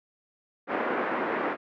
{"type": "band-pass noise", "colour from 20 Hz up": "pink", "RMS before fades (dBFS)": -29, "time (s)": [0.67, 1.57], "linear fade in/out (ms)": 50, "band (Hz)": [260, 1900], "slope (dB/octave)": 24, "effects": []}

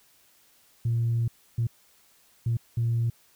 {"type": "tone bursts at uneven times", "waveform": "sine", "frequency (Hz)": 116.54, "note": "A#2", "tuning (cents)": 0, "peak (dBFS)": -21, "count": 4, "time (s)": [[0.85, 1.28], [1.58, 1.67], [2.46, 2.57], [2.77, 3.1]], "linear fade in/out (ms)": 5, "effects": ["tanh soft clip ceiling -19 dBFS", "white hiss -61 dBFS RMS until 3.35 s"]}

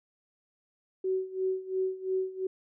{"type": "tone with tremolo", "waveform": "sine", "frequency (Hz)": 376.6, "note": "F#4", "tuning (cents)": 31, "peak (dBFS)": -25, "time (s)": [1.04, 2.47], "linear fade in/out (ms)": 5, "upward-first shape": "sine", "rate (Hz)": 2.9, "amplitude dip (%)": 85, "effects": []}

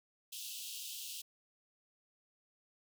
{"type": "high-pass noise", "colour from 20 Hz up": "pink", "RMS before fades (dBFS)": -45, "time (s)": [0.32, 1.22], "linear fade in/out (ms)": 10, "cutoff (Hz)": 2700, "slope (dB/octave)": 96, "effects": []}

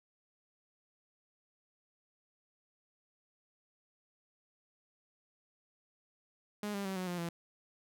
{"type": "tone with pitch steps", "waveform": "sawtooth", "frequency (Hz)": [207.7, 199.47, 191.57, 183.97, 176.68, 169.68], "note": ["G#3", "G3", "G3", "F#3", "F3", "F3"], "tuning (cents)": [0, 30, -40, -10, 20, -50], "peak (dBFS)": -32, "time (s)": [6.63, 7.29], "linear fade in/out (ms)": 2, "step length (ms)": 110, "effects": []}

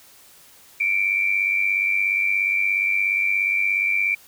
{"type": "tone pair together", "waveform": "sine", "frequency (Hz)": [2255, 2352], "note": ["C#7", "D7"], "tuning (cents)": [29, 2], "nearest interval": "minor second", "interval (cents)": 73, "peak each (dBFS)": [-25, -19], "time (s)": [0.8, 4.15], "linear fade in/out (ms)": 5, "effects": ["white hiss -50 dBFS RMS until 4.27 s"]}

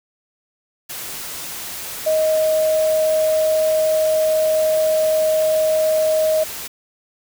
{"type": "tone in noise", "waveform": "sine", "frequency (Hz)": 627, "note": "D#5", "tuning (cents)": 13, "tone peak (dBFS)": -14, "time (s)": [2.06, 6.44], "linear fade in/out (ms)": 10, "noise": "white", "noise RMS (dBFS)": -30, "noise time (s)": [0.89, 6.68], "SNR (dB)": 13, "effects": []}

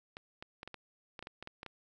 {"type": "clicks", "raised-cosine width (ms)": 0.3, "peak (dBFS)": -28, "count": 12, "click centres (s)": [0.169, 0.425, 0.631, 0.676, 0.743, 1.192, 1.226, 1.271, 1.426, 1.474, 1.631, 1.663], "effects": []}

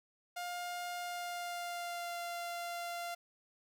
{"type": "tone with pitch glide", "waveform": "sawtooth", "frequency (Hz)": [707, 692.5], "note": ["F5", "F5"], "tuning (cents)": [21, -15], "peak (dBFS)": -35, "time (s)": [0.36, 3.15], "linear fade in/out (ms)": 10, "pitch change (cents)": -36, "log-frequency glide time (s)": [1, 2.2], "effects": ["11-bit"]}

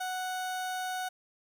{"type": "tone", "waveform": "30% pulse", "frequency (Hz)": 740, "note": "F#5", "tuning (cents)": 0, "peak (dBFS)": -30, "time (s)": [0, 1.09], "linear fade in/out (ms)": 10, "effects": []}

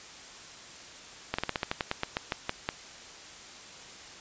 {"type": "slowing click train", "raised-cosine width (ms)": 0.3, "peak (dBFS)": -12, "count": 14, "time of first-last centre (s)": [1.34, 2.689], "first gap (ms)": 45, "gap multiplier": 1.13, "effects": ["white hiss -47 dBFS RMS until 4.2 s", "resampled to 16000 Hz"]}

